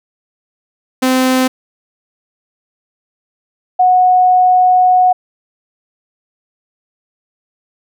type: tone pair in turn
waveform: sawtooth / sine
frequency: 258.1 / 733.2 Hz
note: C4 / F#5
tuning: -23 / -16 cents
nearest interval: octave + tritone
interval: 1807 cents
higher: second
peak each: -6 dBFS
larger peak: neither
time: 1.02-1.48 / 3.79-5.13 s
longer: second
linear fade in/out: 10 ms
effects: none